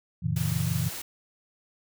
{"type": "chord", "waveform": "sine", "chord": "F# dominant seventh", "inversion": "none", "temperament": "equal with one note detuned", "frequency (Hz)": [92.5, 118.37, 138.59, 164.81], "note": ["F#2", "A#2", "C#3", "E3"], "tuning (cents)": [0, 27, 0, 0], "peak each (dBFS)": [-32, -30, -31, -29], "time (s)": [0.22, 0.9], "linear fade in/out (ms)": 20}
{"type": "noise", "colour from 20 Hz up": "white", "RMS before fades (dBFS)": -37, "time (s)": [0.36, 1.02], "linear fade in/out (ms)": 5}
{"effects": []}